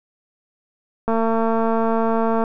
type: click train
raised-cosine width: 1 ms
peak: -8 dBFS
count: 308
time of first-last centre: 1.08-2.438 s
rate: 226 Hz
effects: none